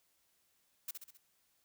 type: noise with echo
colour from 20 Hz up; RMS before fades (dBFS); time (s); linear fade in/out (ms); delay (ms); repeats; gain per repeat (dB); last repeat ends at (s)
blue; -40; 0.88-0.91; 5; 66; 4; -5; 1.174
effects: white hiss -75 dBFS RMS until 1.64 s